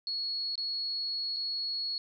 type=tone with dropouts; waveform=sine; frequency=4347 Hz; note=C#8; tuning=35 cents flat; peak=-31 dBFS; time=0.07-1.98 s; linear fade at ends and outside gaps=1 ms; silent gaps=0.555-0.578 / 1.363-1.367 s; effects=none